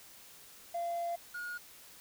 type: tone pair in turn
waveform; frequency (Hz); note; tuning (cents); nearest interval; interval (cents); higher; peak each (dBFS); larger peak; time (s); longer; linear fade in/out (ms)
triangle; 687 / 1438.2; F5 / F#6; -29 / -50; octave + minor second; 1279; second; -30 / -36; first; 0.74-1.16 / 1.34-1.58; first; 10
effects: tanh soft clip ceiling -29 dBFS + white hiss -55 dBFS RMS until 2 s